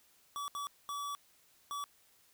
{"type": "tone bursts at uneven times", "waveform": "square", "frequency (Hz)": 1145, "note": "D6", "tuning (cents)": -44, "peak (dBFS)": -38, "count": 4, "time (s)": [[0.36, 0.48], [0.55, 0.67], [0.89, 1.15], [1.71, 1.84]], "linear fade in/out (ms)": 0, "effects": ["white hiss -67 dBFS RMS until 2.33 s"]}